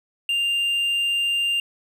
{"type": "tone", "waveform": "triangle", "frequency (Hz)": 2794, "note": "F7", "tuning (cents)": 0, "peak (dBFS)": -18, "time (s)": [0.29, 1.6], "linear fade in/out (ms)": 2, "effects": []}